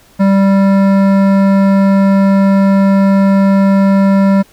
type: tone with hard clipping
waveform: triangle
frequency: 195.6 Hz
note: G3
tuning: 4 cents flat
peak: -8 dBFS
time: 0.19-4.43 s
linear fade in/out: 20 ms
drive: 18 dB
effects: pink hiss -46 dBFS RMS until 4.52 s